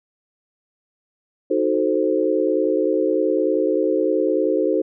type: chord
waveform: sine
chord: D# diminished seventh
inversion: none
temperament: equal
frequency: 311.1 / 370 / 440 / 523.3 Hz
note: D#4 / F#4 / A4 / C5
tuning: 0 / 0 / 0 / 0 cents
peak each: -22 dBFS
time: 1.5-4.82 s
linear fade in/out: 10 ms
effects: none